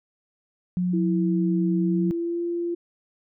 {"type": "tone", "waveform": "sine", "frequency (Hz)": 179.9, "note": "F#3", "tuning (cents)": -48, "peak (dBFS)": -21, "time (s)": [0.77, 2.11], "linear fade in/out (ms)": 0}
{"type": "tone with pitch glide", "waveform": "sine", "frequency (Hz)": [329.6, 343.8], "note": ["E4", "F4"], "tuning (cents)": [0, -27], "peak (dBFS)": -24, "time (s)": [0.93, 2.75], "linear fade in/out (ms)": 10, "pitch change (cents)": 73, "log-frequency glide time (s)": [1.79, 2.42]}
{"effects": []}